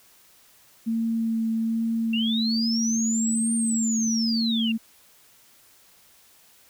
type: tone with vibrato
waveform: sine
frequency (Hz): 226.1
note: A3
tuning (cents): +47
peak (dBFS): -22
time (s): 0.86-4.78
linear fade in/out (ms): 20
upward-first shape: sine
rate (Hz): 1.2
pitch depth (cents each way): 12
type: linear two-way sweep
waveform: sine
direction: up then down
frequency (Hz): 2700 to 8880 to 2700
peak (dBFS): -26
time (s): 2.13-4.72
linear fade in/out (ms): 5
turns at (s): 3.54
effects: white hiss -56 dBFS RMS until 6.69 s